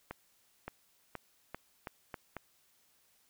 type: accelerating click train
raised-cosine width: 0.5 ms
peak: -25 dBFS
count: 7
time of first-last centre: 0.11-2.367 s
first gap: 570 ms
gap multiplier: 0.83
effects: white hiss -70 dBFS RMS until 3.29 s